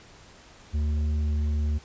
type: tone with tanh clipping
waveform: sine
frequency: 75.1 Hz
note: D2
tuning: 39 cents sharp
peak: -24 dBFS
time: 0.73-1.79 s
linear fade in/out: 20 ms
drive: 7 dB
effects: pink hiss -51 dBFS RMS until 1.84 s + resampled to 16000 Hz